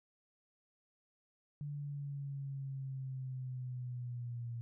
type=linear sweep; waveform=sine; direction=down; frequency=146.2 to 117.1 Hz; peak=-39 dBFS; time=1.61-4.61 s; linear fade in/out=0 ms; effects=none